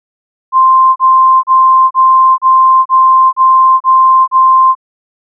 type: tone bursts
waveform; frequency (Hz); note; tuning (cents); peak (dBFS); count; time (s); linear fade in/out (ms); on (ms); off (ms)
sine; 1046.5; C6; 0; -3; 9; 0.52-4.752; 50; 440; 34
effects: none